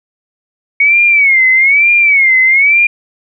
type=tone with vibrato; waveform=sine; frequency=2217 Hz; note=C#7; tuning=in tune; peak=-5 dBFS; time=0.8-2.87 s; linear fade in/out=5 ms; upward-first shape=sine; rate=1.1 Hz; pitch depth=140 cents each way; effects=none